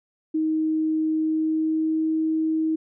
sine tone with pitch glide, 314.5 to 317.4 Hz, D#4 to D#4, +19 to +35 cents, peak -20 dBFS, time 0.34-2.76 s, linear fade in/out 10 ms, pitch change +16 cents, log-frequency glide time 1.14-2.11 s, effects none

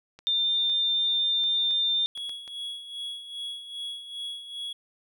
clicks, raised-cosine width 0.2 ms, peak -29 dBFS, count 7, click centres 0.19 / 0.697 / 1.438 / 1.709 / 2.176 / 2.294 / 2.478 s
sine tone, 3602 Hz, A7, 40 cents sharp, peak -22 dBFS, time 0.27-2.06 s, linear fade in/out 0 ms
triangle tone with tremolo, 3346 Hz, G#7, 12 cents sharp, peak -30 dBFS, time 2.15-4.73 s, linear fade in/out 5 ms, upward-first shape sine, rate 2.5 Hz, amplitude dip 65%
effects none

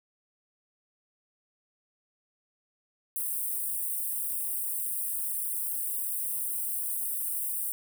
white high-pass noise, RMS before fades -32 dBFS, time 3.16-7.72 s, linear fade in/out 0 ms, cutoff 8400 Hz, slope 96 dB/octave, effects none

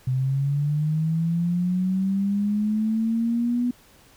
sine linear sweep, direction up, 127.1 to 246.2 Hz, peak -20 dBFS, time 0.07-3.71 s, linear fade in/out 5 ms, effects pink hiss -54 dBFS RMS until 4.16 s

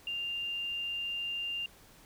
sine tone, 2794 Hz, F7, in tune, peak -33 dBFS, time 0.07-1.66 s, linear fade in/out 2 ms, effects pink hiss -58 dBFS RMS until 2.05 s

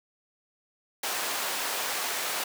pink high-pass noise, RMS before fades -31 dBFS, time 1.03-2.44 s, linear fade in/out 5 ms, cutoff 650 Hz, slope 12 dB/octave, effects none

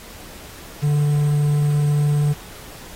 triangle tone with quantisation, 146.83 Hz, D3, in tune, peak -13 dBFS, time 0.82-2.34 s, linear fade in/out 20 ms, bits 7, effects pink hiss -40 dBFS RMS until 2.95 s + AAC 48 kbps

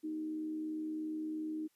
sine tone with frequency modulation, 311.4 Hz, D#4, 2 cents sharp, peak -36 dBFS, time 0.03-1.68 s, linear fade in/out 20 ms, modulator 77 Hz, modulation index 0.28, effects white hiss -75 dBFS RMS until 1.75 s + resampled to 32000 Hz

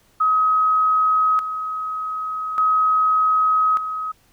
sine tone with tremolo, 1269 Hz, D#6, 34 cents sharp, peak -14 dBFS, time 0.2-4.12 s, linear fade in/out 10 ms, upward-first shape square, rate 0.42 Hz, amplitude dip 65%, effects pink hiss -58 dBFS RMS until 4.32 s

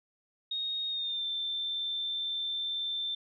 sine tone with pitch glide, 3729 to 3559 Hz, A#7 to A7, 0 to +19 cents, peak -31 dBFS, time 0.51-3.15 s, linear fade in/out 5 ms, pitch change -81 cents, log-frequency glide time 0.89-1.25 s, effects none

